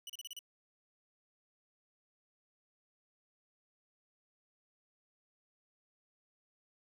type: tone bursts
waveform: sawtooth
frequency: 2954 Hz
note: F#7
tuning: 3 cents flat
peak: -40 dBFS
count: 6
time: 0.07-0.391 s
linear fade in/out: 2 ms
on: 26 ms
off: 33 ms
effects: none